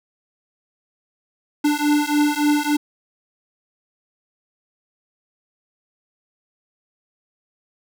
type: beating tone pair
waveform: square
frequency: 293.7 / 297.2 Hz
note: D4 / D4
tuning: 0 / +21 cents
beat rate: 3.5 Hz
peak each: -20 dBFS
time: 1.64-2.77 s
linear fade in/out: 10 ms
effects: none